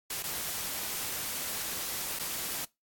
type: noise with dropouts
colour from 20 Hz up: white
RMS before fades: -35 dBFS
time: 0.1-2.65 s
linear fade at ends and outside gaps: 5 ms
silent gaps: 0.226-0.237 / 2.19-2.195 s
effects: noise-tail reverb RT60 0.2 s tail -23 dB re dry + AAC 64 kbps